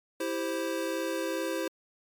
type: chord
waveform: square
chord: C major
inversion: first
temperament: equal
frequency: 329.6 / 392 / 523.3 Hz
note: E4 / G4 / C5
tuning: 0 / 0 / 0 cents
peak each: -34 / -37 / -34 dBFS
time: 0.2-1.68 s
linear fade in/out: 5 ms
effects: MP3 96 kbps